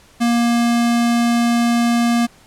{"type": "tone", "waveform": "square", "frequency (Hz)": 236, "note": "A#3", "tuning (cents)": 22, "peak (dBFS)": -14, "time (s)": [0.2, 2.27], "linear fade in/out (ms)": 20, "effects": ["pink hiss -49 dBFS RMS until 2.46 s", "low-pass 11000 Hz 12 dB/octave"]}